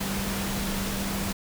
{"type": "tone in noise", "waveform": "sine", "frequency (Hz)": 196, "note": "G3", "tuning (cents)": 0, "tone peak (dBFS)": -31, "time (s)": [0, 1.33], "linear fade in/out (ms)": 10, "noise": "pink", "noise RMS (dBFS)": -31, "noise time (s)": [0, 1.33], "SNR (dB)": -3, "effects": []}